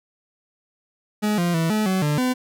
40% pulse tone with pitch steps, 210.8 / 173.7 / 163.8 / 214.7 / 188.2 / 148.4 / 253.2 Hz, G#3 / F3 / E3 / A3 / F#3 / D3 / B3, +26 / -9 / -11 / -42 / +30 / +18 / +43 cents, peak -18 dBFS, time 1.22-2.34 s, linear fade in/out 20 ms, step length 160 ms, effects none

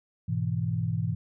sine chord, E major, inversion first, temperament equal, 103.83 / 123.47 / 164.81 Hz, G#2 / B2 / E3, 0 / 0 / 0 cents, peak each -30 dBFS, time 0.28-1.15 s, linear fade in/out 10 ms, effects none

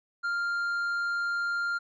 sine tone with tanh clipping, 1396.9 Hz, F6, in tune, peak -28 dBFS, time 0.23-1.79 s, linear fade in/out 20 ms, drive 5 dB, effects none

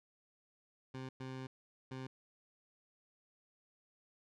20% pulse tone bursts at uneven times, 130.81 Hz, C3, in tune, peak -38 dBFS, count 3, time 0.94-1.09 / 1.2-1.47 / 1.91-2.07 s, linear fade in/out 5 ms, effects low-pass 5000 Hz 12 dB/octave

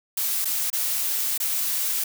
blue noise with dropouts, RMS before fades -25 dBFS, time 0.17-2.04 s, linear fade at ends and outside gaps 5 ms, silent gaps 0.447-0.453 / 0.702-0.729 / 1.378-1.4 s, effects none

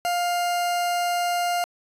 40% pulse tone, 703 Hz, F5, 11 cents sharp, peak -21 dBFS, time 0.05-1.64 s, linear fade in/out 0 ms, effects resampled to 32000 Hz

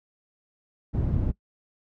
white low-pass noise, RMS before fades -25 dBFS, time 0.93-1.32 s, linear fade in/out 20 ms, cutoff 130 Hz, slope 12 dB/octave, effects noise-tail reverb RT60 0.1 s tail -21 dB re dry

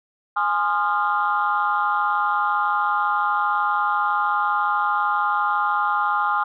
sine chord, F minor seventh, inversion first, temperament equal with one note detuned, 830.6 / 1046.5 / 1224.5 / 1396.9 Hz, Ab5 / C6 / Eb6 / F6, 0 / 0 / -28 / 0 cents, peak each -23 / -25 / -22 / -24 dBFS, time 0.36-6.44 s, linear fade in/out 10 ms, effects tanh soft clip ceiling -10 dBFS

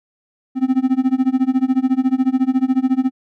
triangle tone with tremolo, 260 Hz, C4, 11 cents flat, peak -8 dBFS, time 0.55-3.11 s, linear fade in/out 50 ms, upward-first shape sine, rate 14 Hz, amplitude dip 95%, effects none

